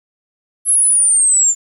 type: linear sweep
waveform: sine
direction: down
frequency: 10970 to 7110 Hz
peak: -9 dBFS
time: 0.65-1.55 s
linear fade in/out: 50 ms
effects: 8-bit